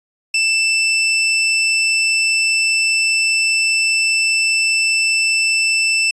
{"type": "tone", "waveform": "sawtooth", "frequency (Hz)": 2655, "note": "E7", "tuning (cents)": 12, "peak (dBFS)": -10, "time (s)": [0.34, 6.11], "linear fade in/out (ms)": 5, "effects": ["resampled to 22050 Hz"]}